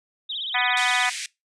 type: tone with vibrato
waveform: sine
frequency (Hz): 3414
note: G#7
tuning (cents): +47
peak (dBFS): -27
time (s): 0.29-1.07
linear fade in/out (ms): 10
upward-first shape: sine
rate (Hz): 17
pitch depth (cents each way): 200
type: harmonic tone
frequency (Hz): 247.6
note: B3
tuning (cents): +5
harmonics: 3 / 4 / 5 / 6 / 7 / 8 / 9 / 10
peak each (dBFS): -27 / -30 / -31 / -31 / -27 / -26 / -30 / -29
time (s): 0.54-1.1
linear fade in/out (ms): 10
type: band-pass noise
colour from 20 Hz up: pink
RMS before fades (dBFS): -32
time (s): 0.77-1.26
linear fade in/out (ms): 2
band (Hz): 1800 to 9500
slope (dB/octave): 48
effects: noise-tail reverb RT60 0.2 s tail -22 dB re dry